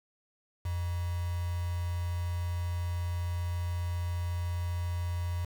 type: tone with quantisation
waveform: sine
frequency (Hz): 87.31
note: F2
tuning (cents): 0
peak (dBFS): -30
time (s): 0.65-5.45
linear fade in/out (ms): 5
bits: 7
effects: none